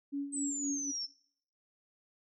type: tone with tremolo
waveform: sine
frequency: 281.9 Hz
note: C#4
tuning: 29 cents sharp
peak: -32 dBFS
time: 0.12-0.92 s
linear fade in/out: 20 ms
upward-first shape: sine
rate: 3.9 Hz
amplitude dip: 70%
type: exponential sweep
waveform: sine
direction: down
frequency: 8260 to 5300 Hz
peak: -35 dBFS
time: 0.32-1.07 s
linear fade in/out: 20 ms
effects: noise-tail reverb RT60 0.6 s tail -20 dB re dry